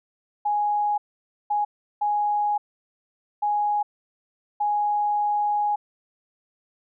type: tone bursts at uneven times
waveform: sine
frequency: 830.6 Hz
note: G#5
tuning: in tune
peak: -20 dBFS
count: 5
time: 0.45-0.98 / 1.5-1.65 / 2.01-2.58 / 3.42-3.83 / 4.6-5.76 s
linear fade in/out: 10 ms
effects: none